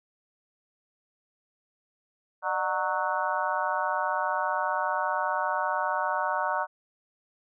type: harmonic tone with a mistuned harmonic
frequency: 185 Hz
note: F#3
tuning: in tune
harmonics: 3 / 4 / 5 / 6 / 7 / 8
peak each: -33 / -33 / -30 / -32 / -35 / -33 dBFS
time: 2.42-6.67 s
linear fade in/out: 50 ms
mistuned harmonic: 3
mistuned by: +140 cents
effects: none